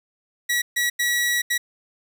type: tone bursts at uneven times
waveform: sawtooth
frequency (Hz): 1930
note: B6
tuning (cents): -40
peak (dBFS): -16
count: 4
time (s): 0.49-0.62 / 0.76-0.9 / 0.99-1.42 / 1.5-1.58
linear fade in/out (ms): 10
effects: none